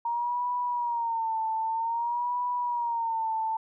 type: tone with vibrato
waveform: sine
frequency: 932.3 Hz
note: A#5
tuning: in tune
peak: -26 dBFS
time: 0.05-3.57 s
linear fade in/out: 5 ms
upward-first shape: sine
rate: 0.52 Hz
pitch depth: 88 cents each way
effects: none

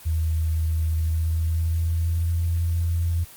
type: tone with pitch glide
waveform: sine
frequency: 80 to 84.37 Hz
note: D#2 to E2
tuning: +49 to +41 cents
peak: -20 dBFS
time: 0.05-3.25 s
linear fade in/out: 20 ms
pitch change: +92 cents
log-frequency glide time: 0.94-2.42 s
effects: white hiss -45 dBFS RMS until 3.36 s + Opus 24 kbps

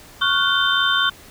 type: tone cluster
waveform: sine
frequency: 1114 / 1426 / 1510 / 3098 / 3582 Hz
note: C#6 / F6 / F#6 / G7 / A7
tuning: +8 / +36 / +35 / -21 / +30 cents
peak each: -22 dBFS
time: 0.21-1.1 s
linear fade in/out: 10 ms
effects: pink hiss -44 dBFS RMS until 1.3 s

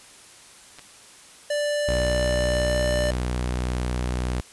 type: clicks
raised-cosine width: 0.2 ms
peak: -26 dBFS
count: 2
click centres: 0.786 / 0.793 s
type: tone with pitch glide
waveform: square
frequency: 587.3 to 593.4 Hz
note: D5 to D5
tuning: 0 to +18 cents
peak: -23 dBFS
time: 1.5-3.11 s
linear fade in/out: 5 ms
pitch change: +18 cents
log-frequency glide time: 1.66-2.9 s
type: tone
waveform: sawtooth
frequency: 61.74 Hz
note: B1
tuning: in tune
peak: -20 dBFS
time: 1.88-4.41 s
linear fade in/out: 5 ms
effects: white hiss -48 dBFS RMS until 4.52 s + resampled to 24000 Hz

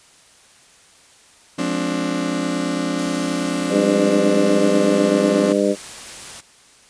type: chord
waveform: 35% pulse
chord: D half-diminished seventh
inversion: first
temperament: just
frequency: 176.2 / 211.4 / 264.3 / 293.7 Hz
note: F3 / Ab3 / C4 / D4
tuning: +16 / +31 / +18 / 0 cents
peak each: -25 / -28 / -23 / -22 dBFS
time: 1.58-5.53 s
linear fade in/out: 10 ms
type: noise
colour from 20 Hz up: white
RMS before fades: -35 dBFS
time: 2.98-6.41 s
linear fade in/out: 10 ms
type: harmonic tone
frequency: 100.6 Hz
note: G2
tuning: 45 cents sharp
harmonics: 2 / 3 / 4 / 5 / 6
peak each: -21 / -21 / -21 / -21 / -21 dBFS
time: 3.69-5.76 s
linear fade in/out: 50 ms
effects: white hiss -50 dBFS RMS until 6.89 s + resampled to 22050 Hz

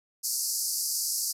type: band-pass noise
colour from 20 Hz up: pink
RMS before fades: -30 dBFS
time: 0.23-1.33 s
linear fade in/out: 20 ms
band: 4600 to 14000 Hz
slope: 96 dB/octave
effects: none

